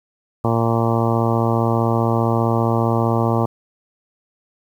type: harmonic tone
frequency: 115.2 Hz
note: A#2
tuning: 20 cents flat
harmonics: 1 / 2 / 3 / 4 / 5 / 6 / 7 / 8 / 9 / 10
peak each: -19 / -22 / -24 / -25 / -26 / -27 / -27 / -28 / -29 / -29 dBFS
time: 0.44-3.46 s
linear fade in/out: 5 ms
effects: 8-bit